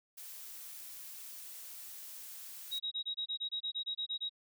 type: noise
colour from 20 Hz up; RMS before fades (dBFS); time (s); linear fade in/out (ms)
blue; -48; 0.17-2.79; 10
type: tone bursts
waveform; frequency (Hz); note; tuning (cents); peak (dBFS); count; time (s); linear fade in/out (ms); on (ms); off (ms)
sine; 3810; A#7; +37; -34; 14; 2.71-4.295; 20; 90; 25
effects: none